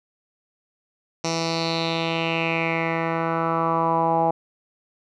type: tone with low-pass filter sweep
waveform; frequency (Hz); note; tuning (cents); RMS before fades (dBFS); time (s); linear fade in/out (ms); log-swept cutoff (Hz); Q
10% pulse; 164.81; E3; 0; -23; 1.24-4.31; 5; 5700 to 790; 4.5
effects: none